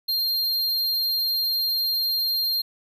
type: tone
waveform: square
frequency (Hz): 4196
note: C8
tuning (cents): +4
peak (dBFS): -22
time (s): 0.08-2.62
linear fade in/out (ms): 10
effects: none